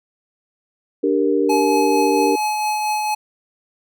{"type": "chord", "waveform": "sine", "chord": "G minor", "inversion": "second", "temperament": "equal", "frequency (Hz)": [293.7, 392, 466.2], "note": ["D4", "G4", "Bb4"], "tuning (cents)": [0, 0, 0], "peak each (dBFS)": -19, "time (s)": [1.03, 2.36], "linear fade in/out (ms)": 10}
{"type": "tone with tremolo", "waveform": "square", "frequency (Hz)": 850, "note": "G#5", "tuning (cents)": 40, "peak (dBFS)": -18, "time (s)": [1.49, 3.15], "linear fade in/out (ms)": 10, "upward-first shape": "triangle", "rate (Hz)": 4.4, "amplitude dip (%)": 30}
{"effects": []}